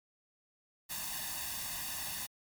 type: noise with comb filter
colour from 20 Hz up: white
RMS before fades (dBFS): -39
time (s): 0.89-2.27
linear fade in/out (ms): 20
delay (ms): 1.1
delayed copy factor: +0.85
effects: MP3 96 kbps